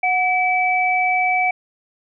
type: tone pair together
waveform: sine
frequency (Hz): 735 / 2300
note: F#5 / D7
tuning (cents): -12 / -37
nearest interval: octave + minor sixth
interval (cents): 1975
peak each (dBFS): -18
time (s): 0.03-1.51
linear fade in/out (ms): 5
effects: none